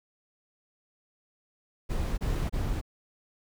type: noise bursts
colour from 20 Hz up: brown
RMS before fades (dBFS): -29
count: 3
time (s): 1.89-2.814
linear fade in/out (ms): 20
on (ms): 290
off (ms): 27
effects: none